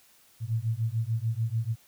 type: beating tone pair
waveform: sine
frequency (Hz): 110 / 116.8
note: A2 / A#2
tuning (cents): 0 / +4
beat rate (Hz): 6.8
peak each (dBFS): -29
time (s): 0.4-1.76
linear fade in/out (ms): 50
effects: white hiss -60 dBFS RMS until 1.87 s